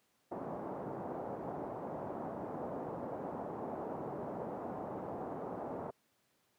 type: low-pass noise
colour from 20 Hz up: white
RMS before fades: -41 dBFS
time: 0.31-5.91 s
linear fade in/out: 10 ms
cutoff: 820 Hz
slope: 24 dB/octave
effects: pink hiss -75 dBFS RMS until 6.58 s + high-pass 150 Hz 12 dB/octave